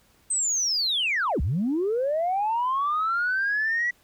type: linear two-way sweep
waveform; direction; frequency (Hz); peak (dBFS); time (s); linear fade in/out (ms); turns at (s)
sine; down then up; 8340 to 54.5 to 1959; -21; 0.3-3.91; 10; 1.41
effects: tanh soft clip ceiling -18 dBFS + pink hiss -61 dBFS RMS until 4.03 s